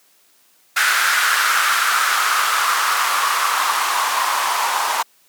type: noise with band-pass filter sweep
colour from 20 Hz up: blue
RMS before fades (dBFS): -18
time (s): 0.76-5.03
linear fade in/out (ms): 10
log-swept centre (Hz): 1500 to 930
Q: 4.2
effects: white hiss -56 dBFS RMS until 5.28 s + high-pass 200 Hz 12 dB/octave